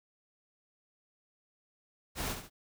pink noise with echo, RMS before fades -36 dBFS, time 2.15-2.36 s, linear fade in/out 50 ms, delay 70 ms, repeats 2, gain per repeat -7 dB, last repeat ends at 2.5 s, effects none

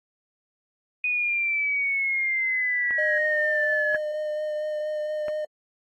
sine exponential sweep, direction down, 2489 to 1691 Hz, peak -22 dBFS, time 1.04-3.96 s, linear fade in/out 2 ms
sine tone with exponential growth, 1661.2 Hz, G#6, in tune, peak -25 dBFS, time 1.75-3.18 s, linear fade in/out 2 ms, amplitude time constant 310 ms
clicks, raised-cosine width 0.5 ms, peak -23 dBFS, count 3, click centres 2.908 / 3.947 / 5.283 s
triangle tone with vibrato, 608 Hz, D#5, 40 cents flat, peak -24 dBFS, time 2.98-5.45 s, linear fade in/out 5 ms, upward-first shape sine, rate 4.3 Hz, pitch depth 13 cents each way
effects AAC 48 kbps

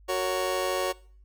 30% pulse chord, F# major, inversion none, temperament just, 370 / 462.5 / 555 Hz, F#4 / A#4 / C#5, 0 / -14 / +2 cents, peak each -27 / -32 / -26 dBFS, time 0.08-0.93 s, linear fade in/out 20 ms, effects noise-tail reverb RT60 0.5 s tail -22 dB re dry + added 50 Hz sine -51 dBFS peak until 1.24 s

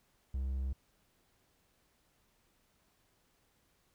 triangle tone, 66.1 Hz, C2, 18 cents sharp, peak -31 dBFS, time 0.34-0.73 s, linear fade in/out 5 ms, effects pink hiss -73 dBFS RMS until 3.94 s

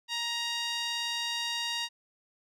sawtooth tone with band-pass filter, 939 Hz, A#5, 12 cents sharp, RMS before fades -33 dBFS, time 0.08-1.89 s, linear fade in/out 50 ms, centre 3800 Hz, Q 1.8, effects none

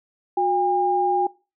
sine tone pair together, 362.9 / 807 Hz, F#4 / G#5, -34 / -50 cents, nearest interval octave + major second, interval 1384 cents, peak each -23 / -19 dBFS, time 0.37-1.27 s, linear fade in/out 5 ms, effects noise-tail reverb RT60 0.3 s tail -21 dB re dry

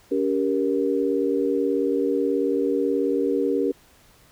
sine chord, G diminished, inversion second, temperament just, 282.2 / 392 / 470.4 Hz, Db4 / G4 / Bb4, +31 / 0 / +16 cents, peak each -24 dBFS, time 0.11-3.72 s, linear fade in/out 10 ms, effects pink hiss -55 dBFS RMS until 4.31 s

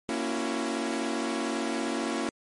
sawtooth chord, F# dominant seventh, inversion first, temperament equal with one note detuned, 233.1 / 277.2 / 334.6 / 370 Hz, A#3 / C#4 / E4 / F#4, 0 / 0 / +26 / 0 cents, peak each -29 / -29 / -29 / -34 dBFS, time 0.09-2.29 s, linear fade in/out 0 ms, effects MP3 48 kbps

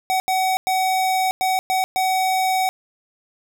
square tone bursts at uneven times, 753 Hz, F#5, 30 cents sharp, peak -18 dBFS, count 6, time 0.1-0.2 / 0.28-0.57 / 0.67-1.31 / 1.41-1.59 / 1.7-1.84 / 1.96-2.69 s, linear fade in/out 0 ms, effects none

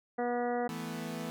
harmonic tone, 242.3 Hz, B3, 33 cents flat, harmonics 1 / 2 / 3 / 4 / 5 / 6 / 7 / 8, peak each -36 / -33 / -34 / -47 / -46 / -46 / -49 / -46 dBFS, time 0.18-0.68 s, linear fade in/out 10 ms
sawtooth chord, E suspended fourth, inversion none, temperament equal, 164.81 / 220 / 246.9 Hz, E3 / A3 / B3, 0 / 0 / 0 cents, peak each -37 dBFS, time 0.69-1.3 s, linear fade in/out 0 ms
effects none

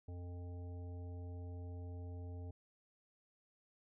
harmonic tone, 88.3 Hz, F2, 20 cents sharp, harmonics 1 / 3 / 5 / 7 / 9, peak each -44 / -56 / -58 / -63 / -65 dBFS, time 0.08-2.51 s, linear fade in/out 5 ms, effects none

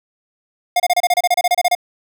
square tone bursts, 712 Hz, F5, 33 cents sharp, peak -12 dBFS, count 15, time 0.76-1.751 s, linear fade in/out 5 ms, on 39 ms, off 29 ms, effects none

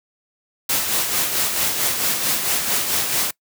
white noise with tremolo, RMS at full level -19 dBFS, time 0.69-3.31 s, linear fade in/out 5 ms, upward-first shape sine, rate 4.5 Hz, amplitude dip 45%, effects noise-tail reverb RT60 0.1 s tail -23 dB re dry + high-pass 80 Hz 12 dB/octave

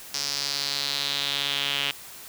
sawtooth tone with band-pass filter sweep, 141.1 Hz, C#3, 31 cents sharp, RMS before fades -28 dBFS, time 0.14-1.91 s, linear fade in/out 2 ms, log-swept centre 5300 to 3000 Hz, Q 4, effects white hiss -43 dBFS RMS until 2.28 s

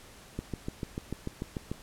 click train, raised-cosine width 3 ms, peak -20 dBFS, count 10, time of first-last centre 0.39-1.715 s, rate 6.79 Hz, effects pink hiss -52 dBFS RMS until 1.82 s + low-pass 12000 Hz 12 dB/octave

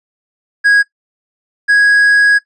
triangle tone pair in turn, 1650 / 1657 Hz, G#6 / G#6, -12 / -4 cents, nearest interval unison, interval 8 cents, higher second, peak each -4 dBFS, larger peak neither, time 0.64-0.83 / 1.68-2.39 s, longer second, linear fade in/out 20 ms, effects noise-tail reverb RT60 0.1 s tail -17 dB re dry + resampled to 24000 Hz

